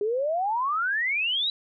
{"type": "exponential sweep", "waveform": "sine", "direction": "up", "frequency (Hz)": [401.1, 3971], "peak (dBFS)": -23, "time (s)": [0.01, 1.5], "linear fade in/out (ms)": 2, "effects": []}